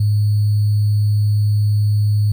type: tone with sample-and-hold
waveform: sine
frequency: 104.4 Hz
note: G#2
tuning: 10 cents sharp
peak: -12 dBFS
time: 0-2.32 s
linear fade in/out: 5 ms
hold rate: 4410 Hz
effects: none